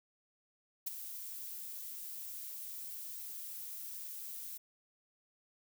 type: noise with ADSR envelope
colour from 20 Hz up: violet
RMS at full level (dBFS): -35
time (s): 0.86-4.58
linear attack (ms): 13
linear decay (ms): 17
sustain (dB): -10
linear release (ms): 13
effects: none